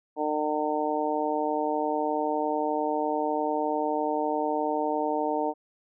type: harmonic tone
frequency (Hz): 151.6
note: D#3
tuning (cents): -45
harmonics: 2 / 3 / 4 / 5 / 6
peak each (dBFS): -31 / -31 / -31 / -31 / -31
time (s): 0.16-5.54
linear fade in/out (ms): 50
effects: none